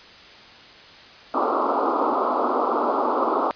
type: band-pass noise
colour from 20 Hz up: white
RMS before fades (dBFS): -22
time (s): 1.34-3.51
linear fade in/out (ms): 0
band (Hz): 240 to 1300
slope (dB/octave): 96
effects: white hiss -45 dBFS RMS until 3.55 s + resampled to 11025 Hz